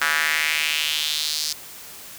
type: tone with high-pass filter sweep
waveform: square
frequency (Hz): 76.6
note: D#2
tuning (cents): -27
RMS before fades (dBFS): -23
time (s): 0.01-1.53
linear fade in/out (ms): 5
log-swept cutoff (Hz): 1500 to 5000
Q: 2.9
effects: white hiss -40 dBFS RMS until 2.18 s